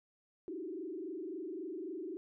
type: tone with frequency modulation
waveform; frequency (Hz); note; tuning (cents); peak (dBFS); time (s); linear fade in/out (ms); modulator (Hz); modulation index
sine; 347.3; F4; -10; -39; 0.48-2.17; 0; 23.7; 1.9
effects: none